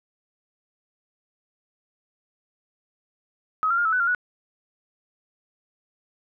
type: tone with pitch steps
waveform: sine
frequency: 1271 / 1378 / 1413 / 1309 / 1494 / 1389 / 1469 Hz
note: D#6 / F6 / F6 / E6 / F#6 / F6 / F#6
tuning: +36 / -24 / +20 / -13 / +16 / -10 / -13 cents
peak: -19 dBFS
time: 3.63-4.148 s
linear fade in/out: 0 ms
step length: 74 ms
effects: none

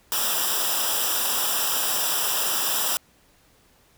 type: noise with comb filter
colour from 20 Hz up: white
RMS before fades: -24 dBFS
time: 0.12-2.97 s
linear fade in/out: 0 ms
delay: 0.46 ms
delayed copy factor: -0.85
effects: pink hiss -59 dBFS RMS until 3.97 s

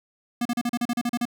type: tone bursts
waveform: square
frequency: 239.4 Hz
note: A#3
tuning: 46 cents sharp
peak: -23 dBFS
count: 11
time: 0.41-1.254 s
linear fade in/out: 5 ms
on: 44 ms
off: 36 ms
effects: none

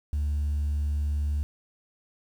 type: tone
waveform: sine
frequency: 73.42 Hz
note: D2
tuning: in tune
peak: -22 dBFS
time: 0.13-1.43 s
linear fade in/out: 0 ms
effects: tanh soft clip ceiling -23 dBFS + 9-bit

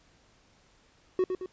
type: tone with echo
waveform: triangle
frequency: 370 Hz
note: F#4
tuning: in tune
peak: -20 dBFS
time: 1.19-1.24 s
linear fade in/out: 2 ms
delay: 110 ms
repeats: 2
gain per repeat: -6 dB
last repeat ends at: 1.46 s
effects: pink hiss -63 dBFS RMS until 1.52 s + resampled to 16000 Hz

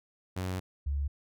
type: tone pair in turn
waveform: sawtooth / sine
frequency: 92.5 / 70.7 Hz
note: F#2 / C#2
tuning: 0 / +35 cents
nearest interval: perfect fourth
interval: 465 cents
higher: first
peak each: -28 dBFS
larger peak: neither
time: 0.36-0.6 / 0.86-1.08 s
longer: first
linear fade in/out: 10 ms
effects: none

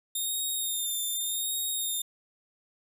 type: tone with vibrato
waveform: 5% pulse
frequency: 3660 Hz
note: A#7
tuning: 32 cents flat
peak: -22 dBFS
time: 0.15-2.02 s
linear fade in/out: 5 ms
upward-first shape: sine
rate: 0.85 Hz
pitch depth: 42 cents each way
effects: none

